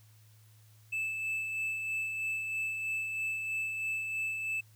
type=tone with tremolo; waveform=triangle; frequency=2628 Hz; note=E7; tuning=6 cents flat; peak=-29 dBFS; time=0.92-4.61 s; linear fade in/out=10 ms; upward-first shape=sine; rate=3.1 Hz; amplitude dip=35%; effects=added 108 Hz sine -57 dBFS peak until 4.75 s + white hiss -66 dBFS RMS until 4.75 s